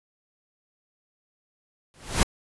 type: noise with exponential growth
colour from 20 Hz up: pink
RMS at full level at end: -18 dBFS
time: 1.94-2.23 s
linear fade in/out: 0 ms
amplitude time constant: 62 ms
effects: resampled to 24000 Hz